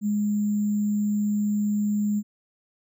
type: tone with sample-and-hold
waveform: sine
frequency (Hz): 207.7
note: G#3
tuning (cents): 0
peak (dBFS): -21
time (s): 0.01-2.23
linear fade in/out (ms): 50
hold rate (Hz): 7350
effects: none